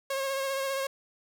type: tone with vibrato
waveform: sawtooth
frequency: 542 Hz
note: C#5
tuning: 39 cents flat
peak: -25 dBFS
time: 0.1-0.87 s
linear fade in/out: 5 ms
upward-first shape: sine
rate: 15 Hz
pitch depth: 26 cents each way
effects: none